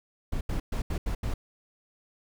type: noise bursts at uneven times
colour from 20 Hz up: brown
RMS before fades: -29 dBFS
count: 6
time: 0.32-0.41 / 0.49-0.6 / 0.72-0.82 / 0.9-0.98 / 1.06-1.15 / 1.23-1.34 s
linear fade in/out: 5 ms
effects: none